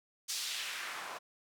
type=noise with band-pass filter sweep; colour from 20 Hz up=white; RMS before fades=-40 dBFS; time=0.28-1.19 s; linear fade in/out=20 ms; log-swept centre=5600 to 820 Hz; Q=1.3; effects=none